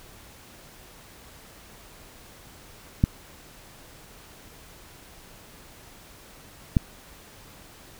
clicks, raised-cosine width 5 ms, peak -5 dBFS, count 2, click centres 3.039 / 6.768 s, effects pink hiss -49 dBFS RMS until 7.99 s

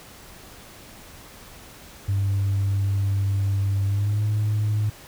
sine tone with pitch glide, 98.8 to 105.89 Hz, G2 to G#2, +14 to +34 cents, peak -18 dBFS, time 2.08-4.9 s, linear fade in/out 10 ms, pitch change +120 cents, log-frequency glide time 3.86-4.24 s, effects tanh soft clip ceiling -17 dBFS + pink hiss -45 dBFS RMS until 5.07 s

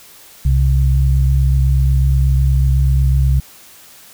sine tone pair together, 65.41 / 133.57 Hz, C2 / C3, 0 / +36 cents, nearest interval octave, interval 1236 cents, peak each -11 / -15 dBFS, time 0.45-3.4 s, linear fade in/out 5 ms, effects white hiss -42 dBFS RMS until 4.13 s

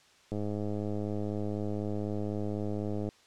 click train, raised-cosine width 2 ms, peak -22 dBFS, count 289, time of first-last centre 0.32-3.089 s, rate 104 Hz, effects white hiss -61 dBFS RMS until 3.26 s + low-pass 6000 Hz 12 dB/octave

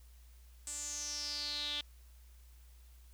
sawtooth tone with band-pass filter sweep, 293.7 Hz, D4, in tune, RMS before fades -40 dBFS, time 0.67-1.81 s, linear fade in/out 2 ms, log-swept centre 8000 to 3400 Hz, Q 7.6, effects added 60 Hz sine -55 dBFS peak until 3.13 s + white hiss -68 dBFS RMS until 3.13 s

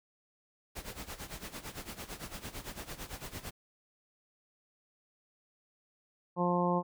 pink noise with tremolo, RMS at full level -41 dBFS, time 0.75-3.51 s, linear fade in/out 20 ms, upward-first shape sine, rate 8.9 Hz, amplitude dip 80%
harmonic tone, 176.6 Hz, F3, 20 cents sharp, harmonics 1 / 2 / 3 / 4 / 5 / 6, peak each -31 / -35 / -34 / -38 / -34 / -35 dBFS, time 6.36-6.83 s, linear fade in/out 50 ms
effects none

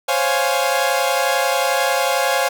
sawtooth chord, Db major seventh, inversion third, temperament equal with one note detuned, 523.3 / 554.4 / 700.9 / 830.6 Hz, C5 / Db5 / F5 / Ab5, 0 / 0 / +6 / 0 cents, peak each -18 dBFS, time 0.08-2.49 s, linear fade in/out 10 ms, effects none

